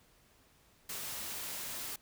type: noise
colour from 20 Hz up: white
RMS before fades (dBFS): -41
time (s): 0.89-1.96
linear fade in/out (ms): 5
effects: pink hiss -66 dBFS RMS until 2.01 s